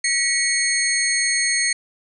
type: tone cluster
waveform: sine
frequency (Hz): 1925 / 2221 / 4332 / 6440 / 8680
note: B6 / C#7 / C#8 / G8 / C#9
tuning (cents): -45 / +3 / -41 / +46 / -37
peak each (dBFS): -24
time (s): 0.04-1.73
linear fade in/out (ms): 5
effects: none